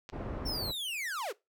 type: clicks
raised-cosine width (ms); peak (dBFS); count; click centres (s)
0.2; -28; 2; 0.091 / 0.099
type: low-pass noise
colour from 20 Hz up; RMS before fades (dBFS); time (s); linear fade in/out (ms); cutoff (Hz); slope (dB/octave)
pink; -38; 0.12-0.72; 20; 930; 12
type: linear sweep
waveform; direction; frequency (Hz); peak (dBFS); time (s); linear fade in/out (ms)
45% pulse; down; 5500 to 329.6; -34; 0.45-1.33; 20
effects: noise-tail reverb RT60 0.2 s tail -20 dB re dry